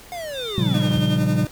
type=linear sweep; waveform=square; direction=down; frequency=727 to 57.6 Hz; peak=-29 dBFS; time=0.12-0.99 s; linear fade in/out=0 ms
type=tone with pitch glide; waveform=sine; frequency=3610 to 3179 Hz; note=A7 to G7; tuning=+44 to +24 cents; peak=-29 dBFS; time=0.33-1.19 s; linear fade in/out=50 ms; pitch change=-220 cents; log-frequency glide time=0.62-0.91 s
type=chord; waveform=triangle; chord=G half-diminished seventh; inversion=first; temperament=equal; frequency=116.54 / 138.59 / 174.61 / 196 Hz; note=Bb2 / Db3 / F3 / G3; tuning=0 / 0 / 0 / 0 cents; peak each=-21 dBFS; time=0.58-1.45 s; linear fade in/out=0 ms
type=tone with tremolo; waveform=30% pulse; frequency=303.7 Hz; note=D#4; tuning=42 cents flat; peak=-21 dBFS; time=0.74-1.47 s; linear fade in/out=2 ms; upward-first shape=sine; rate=11 Hz; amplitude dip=60%
effects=pink hiss -44 dBFS RMS until 1.51 s